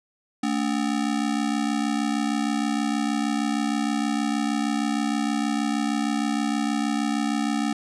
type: ring-modulated tone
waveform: square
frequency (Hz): 254.9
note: C4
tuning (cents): -45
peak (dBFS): -20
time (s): 0.43-7.73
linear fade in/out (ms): 5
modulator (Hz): 33.2
effects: resampled to 22050 Hz